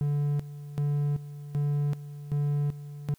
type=tone with tremolo; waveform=triangle; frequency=145.2 Hz; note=D3; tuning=19 cents flat; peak=-22 dBFS; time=0.01-3.14 s; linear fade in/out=0 ms; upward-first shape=square; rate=1.3 Hz; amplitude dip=80%; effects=white hiss -65 dBFS RMS until 3.18 s